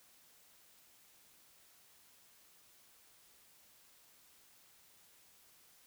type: silence
effects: white hiss -65 dBFS RMS until 5.86 s